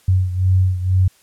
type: beating tone pair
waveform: sine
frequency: 92.5 / 94.6 Hz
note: F#2 / F#2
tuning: 0 / +39 cents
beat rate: 2.1 Hz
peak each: -14 / -19 dBFS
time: 0.08-1.08 s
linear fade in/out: 5 ms
effects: white hiss -54 dBFS RMS until 1.22 s + low-pass 12000 Hz 12 dB/octave